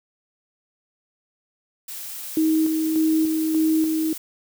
blue noise, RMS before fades -34 dBFS, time 1.88-4.18 s, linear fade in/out 5 ms
sine tone with tremolo, 316.8 Hz, D#4, 31 cents sharp, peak -16 dBFS, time 2.37-4.13 s, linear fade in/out 2 ms, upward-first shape square, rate 1.7 Hz, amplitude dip 35%
effects none

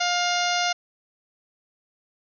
harmonic tone with a mistuned harmonic, 707 Hz, F5, 21 cents sharp, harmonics 1 / 2 / 3 / 4 / 5 / 6 / 7 / 8 / 9, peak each -25 / -28 / -30 / -31 / -32 / -33 / -33 / -34 / -35 dBFS, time 0-0.73 s, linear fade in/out 10 ms, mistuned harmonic 6, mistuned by -16 cents, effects none

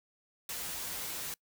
white noise with comb filter, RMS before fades -39 dBFS, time 0.49-1.34 s, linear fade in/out 2 ms, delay 9.2 ms, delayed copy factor -0.55, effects noise-tail reverb RT60 0.1 s tail -25 dB re dry

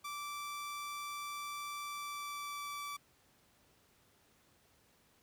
sawtooth tone with pitch glide, 1167 to 1157.6 Hz, D6 to D6, -11 to -25 cents, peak -37 dBFS, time 0.04-2.97 s, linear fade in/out 10 ms, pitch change -14 cents, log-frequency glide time 1.85-2.77 s, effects pink hiss -69 dBFS RMS until 5.22 s + high-pass 60 Hz 12 dB/octave

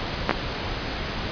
clicks, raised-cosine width 0.5 ms, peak -3 dBFS, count 2, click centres 0.294 / 0.31 s, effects pink hiss -29 dBFS RMS until 1.31 s + resampled to 11025 Hz

